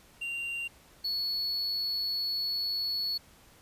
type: tone pair in turn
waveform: triangle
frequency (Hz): 2771 / 4399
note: F7 / C#8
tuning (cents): -14 / -14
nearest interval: minor sixth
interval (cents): 800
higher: second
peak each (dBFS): -31 / -28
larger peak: second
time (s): 0.21-0.68 / 1.04-3.18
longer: second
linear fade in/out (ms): 10
effects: pink hiss -58 dBFS RMS until 3.61 s + resampled to 32000 Hz